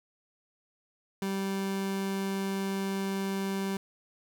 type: tone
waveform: 30% pulse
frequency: 194.6 Hz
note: G3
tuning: 12 cents flat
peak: -27 dBFS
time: 1.22-3.77 s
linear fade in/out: 2 ms
effects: none